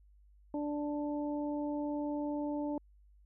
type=harmonic tone; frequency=293.7 Hz; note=D4; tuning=in tune; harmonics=1 / 2 / 3; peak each=-34 / -40 / -44 dBFS; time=0.54-2.78 s; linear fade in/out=2 ms; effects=added 50 Hz sine -59 dBFS peak until 3.25 s